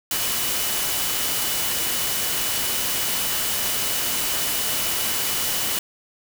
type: tone in noise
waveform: sine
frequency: 2960 Hz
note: F#7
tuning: in tune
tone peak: -33 dBFS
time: 0.11-5.79 s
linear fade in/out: 2 ms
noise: white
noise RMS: -24 dBFS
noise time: 0.11-5.79 s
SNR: -12 dB
effects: none